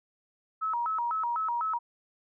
sine tone with vibrato, 1108.7 Hz, C#6, in tune, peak -27 dBFS, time 0.61-1.79 s, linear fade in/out 20 ms, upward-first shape square, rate 4 Hz, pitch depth 270 cents each way, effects none

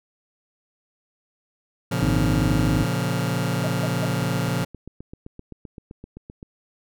sawtooth chord, Bb minor, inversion none, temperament just, 116.54 / 139.85 / 174.81 Hz, Bb2 / Db3 / F3, 0 / +16 / +2 cents, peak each -22 dBFS, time 1.91-4.65 s, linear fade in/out 10 ms
harmonic tone, 51.3 Hz, G#1, 21 cents flat, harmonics 1 / 2 / 3 / 5 / 6, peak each -26 / -26 / -26 / -26 / -26 dBFS, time 2.01-2.85 s, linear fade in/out 20 ms
sine tone bursts, 627 Hz, D#5, 13 cents sharp, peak -26 dBFS, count 3, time 3.64-4.053 s, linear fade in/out 2 ms, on 31 ms, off 160 ms
click train, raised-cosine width 3 ms, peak -25 dBFS, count 19, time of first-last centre 4.1-6.429 s, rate 7.73 Hz
effects none

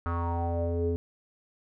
square tone with low-pass filter sweep, 85.2 Hz, F2, 42 cents flat, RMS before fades -29 dBFS, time 0.06-0.96 s, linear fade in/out 0 ms, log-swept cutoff 1300 to 370 Hz, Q 6.3, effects none

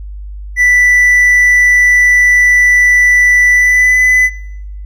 triangle tone with pitch glide, 1975.5 to 2004 Hz, B6 to B6, 0 to +25 cents, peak -4 dBFS, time 0.56-4.3 s, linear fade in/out 50 ms, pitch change +25 cents, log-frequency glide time 3.51-3.99 s, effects noise-tail reverb RT60 0.9 s tail -23 dB re dry + added 50 Hz sine -23 dBFS peak until 4.85 s

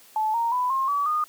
sine tone with pitch steps, 867 / 929.2 / 995.9 / 1067.4 / 1144 / 1226.1 Hz, A5 / A#5 / B5 / C6 / D6 / D#6, -26 / -6 / +14 / +34 / -46 / -26 cents, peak -21 dBFS, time 0.16-1.24 s, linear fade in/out 2 ms, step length 180 ms, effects white hiss -52 dBFS RMS until 1.28 s + high-pass 150 Hz 12 dB/octave

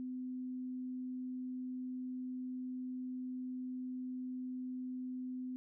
sine tone, 254.2 Hz, C4, 50 cents flat, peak -39 dBFS, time 0-5.56 s, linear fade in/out 0 ms, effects none

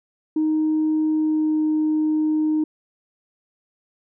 sine tone with pitch glide, 311.1 to 309 Hz, D#4 to D#4, 0 to -12 cents, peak -16 dBFS, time 0.36-2.64 s, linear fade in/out 5 ms, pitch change -12 cents, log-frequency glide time 1.11-1.64 s, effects tanh soft clip ceiling -14 dBFS

